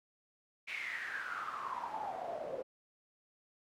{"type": "noise with band-pass filter sweep", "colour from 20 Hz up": "pink", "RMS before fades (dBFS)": -41, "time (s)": [0.67, 2.63], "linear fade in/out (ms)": 20, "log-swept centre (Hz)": [2400, 510], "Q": 9.8, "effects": []}